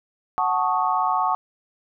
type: chord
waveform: sine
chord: D# half-diminished seventh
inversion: first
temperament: equal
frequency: 740 / 880 / 1108.7 / 1244.5 Hz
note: F#5 / A5 / C#6 / D#6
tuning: 0 / 0 / 0 / 0 cents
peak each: -24 / -24 / -23 / -28 dBFS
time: 0.38-1.35 s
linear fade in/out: 0 ms
effects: none